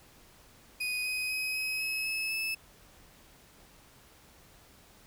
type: tone with pitch steps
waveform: 35% pulse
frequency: 2489 / 2509 / 2530 / 2550 / 2571 / 2592 / 2613 Hz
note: D#7 / D#7 / D#7 / D#7 / E7 / E7 / E7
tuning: 0 / +14 / +28 / +42 / -44 / -30 / -16 cents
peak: -29 dBFS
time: 0.8-2.55 s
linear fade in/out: 10 ms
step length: 250 ms
effects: pink hiss -58 dBFS RMS until 5.06 s